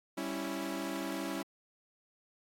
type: chord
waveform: sawtooth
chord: C# diminished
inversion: second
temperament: equal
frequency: 196 / 277.2 / 329.6 Hz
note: G3 / C#4 / E4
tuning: 0 / 0 / 0 cents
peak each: -38 / -35 / -35 dBFS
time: 0.17-1.43 s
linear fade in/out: 10 ms
effects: AAC 64 kbps